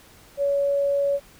sine tone, 563 Hz, C#5, 27 cents sharp, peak -19 dBFS, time 0.37-1.2 s, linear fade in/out 50 ms, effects pink hiss -51 dBFS RMS until 1.39 s

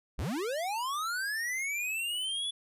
square linear sweep, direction up, 35.14 to 3453 Hz, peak -32 dBFS, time 0.18-2.51 s, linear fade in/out 10 ms, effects resampled to 32000 Hz

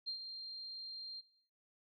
sine tone with ADSR envelope, 4186 Hz, C8, in tune, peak -36 dBFS, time 0.06-1.22 s, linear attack 23 ms, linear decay 96 ms, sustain -7 dB, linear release 30 ms, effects noise-tail reverb RT60 0.7 s tail -19 dB re dry + MP3 64 kbps

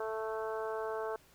harmonic tone, 220 Hz, A3, in tune, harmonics 2 / 3 / 4 / 5 / 6 / 7, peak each -37 / -41 / -43 / -45 / -47 / -48 dBFS, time 0-1.16 s, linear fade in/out 2 ms, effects pink hiss -63 dBFS RMS until 1.34 s

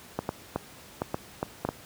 clicks, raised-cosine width 1 ms, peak -13 dBFS, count 8, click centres 0.19 / 0.291 / 0.56 / 1.019 / 1.144 / 1.429 / 1.65 / 1.689 s, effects pink hiss -49 dBFS RMS until 1.85 s + high-pass 80 Hz 12 dB/octave

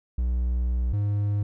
triangle tone pair in turn, 61 / 102.59 Hz, B1 / G#2, -21 / -21 cents, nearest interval major sixth, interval 900 cents, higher second, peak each -20 dBFS, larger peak neither, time 0.18-0.93 / 0.93-1.43 s, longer first, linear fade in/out 5 ms, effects none

